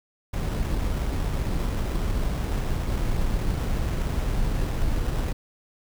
brown noise with sample-and-hold, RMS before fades -25 dBFS, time 0.33-5.33 s, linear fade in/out 10 ms, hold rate 4410 Hz, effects none

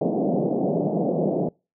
pink band-pass noise, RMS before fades -23 dBFS, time 0.01-1.49 s, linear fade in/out 5 ms, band 160 to 690 Hz, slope 48 dB/octave, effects noise-tail reverb RT60 0.3 s tail -26 dB re dry

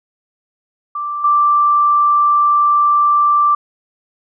sine tone with level steps, 1174.7 Hz, D6, in tune, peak -19 / -9 dBFS, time 0.95-3.55 s, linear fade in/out 5 ms, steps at 1.24 s, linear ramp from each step 5 ms, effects none

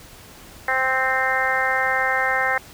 harmonic tone, 261.6 Hz, C4, in tune, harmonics 2 / 3 / 4 / 5 / 6 / 7 / 8, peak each -28 / -25 / -29 / -28 / -25 / -23 / -27 dBFS, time 0.68-2.58 s, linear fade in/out 2 ms, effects pink hiss -44 dBFS RMS until 2.73 s

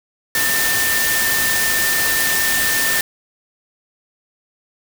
sine tone in noise, 1795 Hz, A6, 34 cents sharp, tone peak -19 dBFS, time 0.35-3.01 s, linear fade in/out 2 ms, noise white, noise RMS -19 dBFS, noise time 0.35-3.01 s, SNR -3 dB, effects none

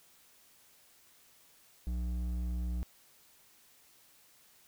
triangle tone with hard clipping, 60.3 Hz, B1, 41 cents flat, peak -34 dBFS, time 1.87-2.83 s, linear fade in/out 0 ms, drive 12 dB, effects white hiss -63 dBFS RMS until 4.67 s

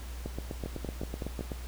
two click trains, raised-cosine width 2 ms, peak -22 / -22 dBFS, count 5 / 11, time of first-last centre 0.66-1.409 / 0.26-1.518 s, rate 5.34 / 7.95 Hz, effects added 60 Hz sine -38 dBFS peak until 1.67 s + pink hiss -49 dBFS RMS until 1.67 s

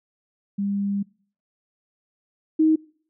sine tone pair in turn, 200.2 / 315 Hz, G3 / D#4, +37 / +21 cents, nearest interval minor sixth, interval 784 cents, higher second, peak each -22 / -14 dBFS, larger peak second, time 0.58-1.03 / 2.59-2.76 s, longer first, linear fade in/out 10 ms, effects noise-tail reverb RT60 0.5 s tail -24 dB re dry

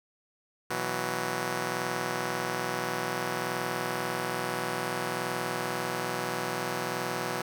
5% pulse chord, B suspended fourth, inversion none, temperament just, 123.47 / 164.63 / 185.21 Hz, B2 / E3 / F#3, 0 / -2 / +2 cents, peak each -24 dBFS, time 0.7-7.42 s, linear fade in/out 5 ms, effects none

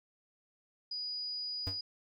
sine tone, 4920 Hz, D#8, 20 cents flat, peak -36 dBFS, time 0.91-1.81 s, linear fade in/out 5 ms
square tone with exponential decay, 95.1 Hz, F#2, 48 cents sharp, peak -32 dBFS, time 1.67-1.8 s, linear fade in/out 0 ms, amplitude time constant 28 ms
effects none

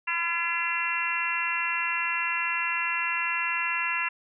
harmonic tone with a mistuned harmonic, 340.3 Hz, F4, 45 cents flat, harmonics 3 / 4 / 5 / 6 / 7 / 8, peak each -33 / -35 / -33 / -33 / -35 / -29 dBFS, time 0.07-4.09 s, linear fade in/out 10 ms, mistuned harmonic 3, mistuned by -17 cents, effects none

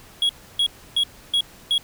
triangle tone bursts, 3322 Hz, G#7, in tune, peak -15 dBFS, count 5, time 0.22-1.78 s, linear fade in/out 2 ms, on 72 ms, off 300 ms, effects pink hiss -47 dBFS RMS until 1.83 s

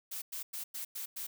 blue noise bursts, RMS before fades -40 dBFS, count 6, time 0.11-1.27 s, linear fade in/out 10 ms, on 110 ms, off 100 ms, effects none

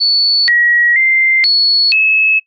sine tone with pitch steps, 4448 / 1910 / 2089 / 4392 / 2589 Hz, C#8 / A#6 / C7 / C#8 / E7, +5 / +42 / -3 / -17 / -32 cents, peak -8 dBFS, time 0-2.4 s, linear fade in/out 20 ms, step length 480 ms, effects noise-tail reverb RT60 0.1 s tail -22 dB re dry + Opus 48 kbps

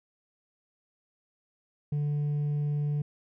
triangle tone with hard clipping, 146.9 Hz, D3, 1 cent sharp, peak -25 dBFS, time 1.92-3.02 s, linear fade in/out 5 ms, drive 1 dB, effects none

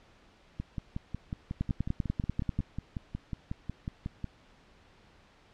two click trains, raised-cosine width 5 ms, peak -17 / -22 dBFS, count 11 / 21, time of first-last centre 1.61-2.59 / 0.6-4.243 s, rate 10.2 / 5.49 Hz, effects pink hiss -60 dBFS RMS until 5.53 s + low-pass 4000 Hz 12 dB/octave

